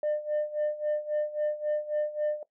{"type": "tone with tremolo", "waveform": "sine", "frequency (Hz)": 601, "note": "D5", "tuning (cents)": 40, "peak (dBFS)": -22, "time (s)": [0.03, 2.43], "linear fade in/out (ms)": 2, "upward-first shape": "sine", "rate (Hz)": 3.7, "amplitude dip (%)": 85, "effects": ["noise-tail reverb RT60 0.1 s tail -17 dB re dry", "tanh soft clip ceiling -23 dBFS"]}